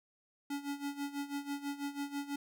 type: tone with tremolo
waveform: square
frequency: 283.7 Hz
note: C#4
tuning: 40 cents sharp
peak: -35 dBFS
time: 0.5-2.36 s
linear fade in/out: 5 ms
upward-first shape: sine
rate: 6.1 Hz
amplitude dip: 80%
effects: none